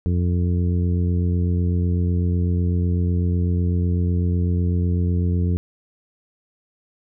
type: harmonic tone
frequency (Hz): 88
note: F2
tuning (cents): +14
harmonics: 1 / 2 / 3 / 4 / 5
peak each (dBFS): -18 / -24 / -31 / -34 / -35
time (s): 0.06-5.57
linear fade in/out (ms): 0
effects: none